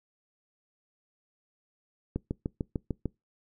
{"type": "click train", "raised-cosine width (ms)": 3, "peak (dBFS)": -17, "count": 7, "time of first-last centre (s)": [2.16, 3.057], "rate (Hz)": 6.69, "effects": ["noise-tail reverb RT60 0.2 s tail -24 dB re dry"]}